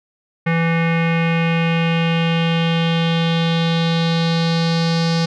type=tone with low-pass filter sweep; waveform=square; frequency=165.9 Hz; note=E3; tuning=11 cents sharp; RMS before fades=-17 dBFS; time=0.46-5.26 s; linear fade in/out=10 ms; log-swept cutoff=2100 to 4800 Hz; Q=3.8; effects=none

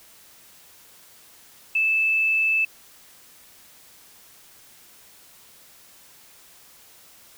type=tone; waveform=sine; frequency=2628 Hz; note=E7; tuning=6 cents flat; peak=-18 dBFS; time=1.75-2.65 s; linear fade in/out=5 ms; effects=white hiss -51 dBFS RMS until 7.37 s

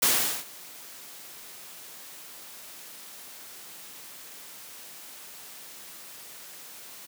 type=noise with ADSR envelope; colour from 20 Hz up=white; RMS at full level=-21 dBFS; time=0.02-7.07 s; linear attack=10 ms; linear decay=410 ms; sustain=-24 dB; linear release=20 ms; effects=high-pass 150 Hz 12 dB/octave

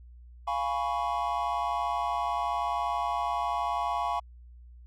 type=chord; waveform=triangle; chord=C# dominant seventh; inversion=first; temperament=equal; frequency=698.5 / 830.6 / 987.8 / 1108.7 Hz; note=E#5 / G#5 / B5 / C#6; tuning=0 / 0 / 0 / 0 cents; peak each=-31 dBFS; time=0.47-4.2 s; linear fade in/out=10 ms; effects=added 60 Hz sine -47 dBFS peak until 4.86 s

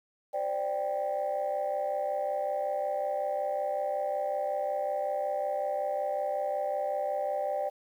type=chord; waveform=sine; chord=C suspended second; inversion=none; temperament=just; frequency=523.3 / 588.7 / 784.9 Hz; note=C5 / D5 / G5; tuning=0 / +4 / +2 cents; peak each=-35 / -30 / -32 dBFS; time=0.33-7.7 s; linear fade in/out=20 ms; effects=tanh soft clip ceiling -22 dBFS + 10-bit

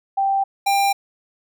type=tone pair in turn; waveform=sine / square; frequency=784 / 794.9 Hz; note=G5 / G5; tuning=0 / +24 cents; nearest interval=unison; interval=24 cents; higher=second; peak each=-16 dBFS; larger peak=neither; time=0.17-0.44 / 0.66-0.93 s; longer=neither; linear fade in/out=10 ms; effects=none

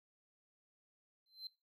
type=tone with exponential growth; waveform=triangle; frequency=4100 Hz; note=C8; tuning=36 cents flat; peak=-38 dBFS; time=1.26-1.47 s; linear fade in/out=2 ms; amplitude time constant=45 ms; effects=noise-tail reverb RT60 0.3 s tail -24 dB re dry + tanh soft clip ceiling -39 dBFS

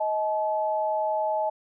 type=tone pair together; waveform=sine; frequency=629.5 / 860 Hz; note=D#5 / A5; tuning=+20 / -40 cents; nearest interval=perfect fourth; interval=540 cents; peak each=-26 dBFS; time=0-1.5 s; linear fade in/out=10 ms; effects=none

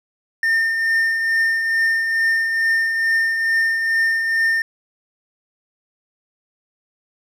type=tone with tremolo; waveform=triangle; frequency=1812 Hz; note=A#6; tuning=50 cents flat; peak=-12 dBFS; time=0.43-4.62 s; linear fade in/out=2 ms; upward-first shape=triangle; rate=2.3 Hz; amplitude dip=45%; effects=none

